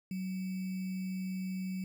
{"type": "tone with sample-and-hold", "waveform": "sine", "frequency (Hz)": 187.1, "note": "F#3", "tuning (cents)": 20, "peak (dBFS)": -34, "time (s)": [0.11, 1.84], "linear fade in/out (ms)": 2, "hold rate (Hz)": 2450, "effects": []}